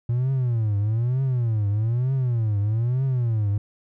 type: tone with vibrato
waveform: triangle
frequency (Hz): 116.54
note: A#2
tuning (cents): 0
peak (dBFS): -17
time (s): 0.09-3.58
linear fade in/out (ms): 5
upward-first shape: triangle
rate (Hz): 1.1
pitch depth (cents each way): 270
effects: tanh soft clip ceiling -13 dBFS